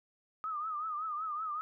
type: tone with vibrato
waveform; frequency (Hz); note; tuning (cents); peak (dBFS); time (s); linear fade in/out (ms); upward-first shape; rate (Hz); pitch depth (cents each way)
sine; 1244.5; D#6; 0; -34; 0.44-1.61; 0; triangle; 5.3; 110
effects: none